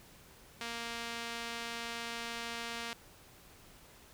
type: tone with band-pass filter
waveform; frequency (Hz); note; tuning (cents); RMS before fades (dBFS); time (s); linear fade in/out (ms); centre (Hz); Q
sawtooth; 233.1; A#3; 0; -41; 0.61-2.93; 0; 3200; 0.69
effects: pink hiss -58 dBFS RMS until 4.13 s